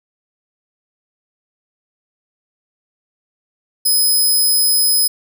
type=tone; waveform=5% pulse; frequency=5070 Hz; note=D#8; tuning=32 cents sharp; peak=-6 dBFS; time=3.85-5.08 s; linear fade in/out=10 ms; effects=none